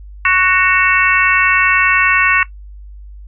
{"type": "harmonic tone with a mistuned harmonic", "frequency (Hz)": 370, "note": "F#4", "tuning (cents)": 0, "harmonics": [3, 4, 5, 6, 7], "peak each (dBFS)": [-16, -16, -16, -16, -16], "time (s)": [0.25, 2.43], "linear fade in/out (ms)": 2, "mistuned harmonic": 7, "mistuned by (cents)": 56, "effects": ["noise-tail reverb RT60 0.1 s tail -17 dB re dry", "added 50 Hz sine -31 dBFS peak until 3.27 s"]}